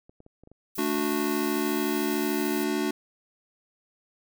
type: clicks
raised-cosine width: 2 ms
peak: -37 dBFS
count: 10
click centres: 0.095 / 0.204 / 0.264 / 0.436 / 0.474 / 0.516 / 0.779 / 0.953 / 0.987 / 1.125 s
type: noise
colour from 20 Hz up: violet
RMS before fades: -38 dBFS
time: 0.75-2.64 s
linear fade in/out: 5 ms
type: chord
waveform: square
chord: D major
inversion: second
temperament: just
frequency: 220.2 / 293.7 / 367.1 Hz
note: A3 / D4 / F#4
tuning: +2 / 0 / -14 cents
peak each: -32 / -29 / -30 dBFS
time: 0.78-2.91 s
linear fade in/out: 5 ms
effects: none